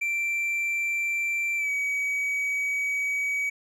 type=tone with pitch glide; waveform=triangle; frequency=2349 to 2269 Hz; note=D7 to C#7; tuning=0 to +40 cents; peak=-23 dBFS; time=0.01-3.5 s; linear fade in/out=10 ms; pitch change=-60 cents; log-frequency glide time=1.57-1.7 s; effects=none